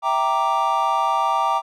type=chord; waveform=triangle; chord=E half-diminished seventh; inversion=none; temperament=equal; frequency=659.3 / 784 / 932.3 / 1174.7 Hz; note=E5 / G5 / Bb5 / D6; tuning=0 / 0 / 0 / 0 cents; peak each=-26 / -21 / -20 / -20 dBFS; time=0.02-1.62 s; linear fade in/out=50 ms; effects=none